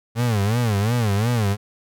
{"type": "tone with vibrato", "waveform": "35% pulse", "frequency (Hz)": 110, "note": "A2", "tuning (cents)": 0, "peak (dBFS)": -16, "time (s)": [0.15, 1.57], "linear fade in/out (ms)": 50, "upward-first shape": "sine", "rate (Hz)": 2.8, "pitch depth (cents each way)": 190, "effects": []}